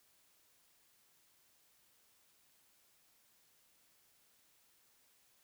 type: silence
effects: white hiss -71 dBFS RMS until 5.43 s